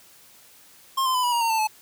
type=tone with pitch steps; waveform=square; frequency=1066 / 1034.5 / 1003.8 / 974.1 / 945.3 / 917.3 / 890.2 / 863.9 Hz; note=C6 / C6 / B5 / B5 / A#5 / A#5 / A5 / A5; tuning=+32 / -20 / +28 / -24 / +24 / -28 / +20 / -32 cents; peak=-21 dBFS; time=0.97-1.674 s; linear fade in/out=10 ms; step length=88 ms; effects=white hiss -52 dBFS RMS until 1.81 s + high-pass 60 Hz 12 dB/octave